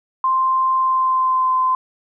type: tone with pitch glide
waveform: sine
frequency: 1046.5 to 1031.5 Hz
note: C6 to C6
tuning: 0 to -25 cents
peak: -14 dBFS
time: 0.24-1.75 s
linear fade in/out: 2 ms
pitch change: -25 cents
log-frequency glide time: 0.76-1.55 s
effects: none